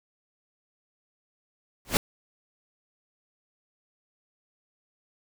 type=noise with exponential growth; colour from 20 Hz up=pink; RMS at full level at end=-17 dBFS; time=1.85-1.97 s; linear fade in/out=1 ms; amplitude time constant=24 ms; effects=none